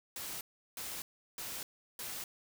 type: noise bursts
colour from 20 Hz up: white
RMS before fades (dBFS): -42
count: 4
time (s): 0.16-2.24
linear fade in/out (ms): 2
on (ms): 250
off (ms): 360
effects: none